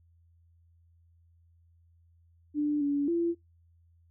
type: tone with pitch steps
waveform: sine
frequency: 295.6 / 285.6 / 339.6 Hz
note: D4 / D4 / F4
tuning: +11 / -48 / -48 cents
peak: -25 dBFS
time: 2.54-3.35 s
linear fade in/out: 50 ms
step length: 270 ms
effects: noise-tail reverb RT60 0.2 s tail -26 dB re dry + added 84 Hz sine -60 dBFS peak until 4.1 s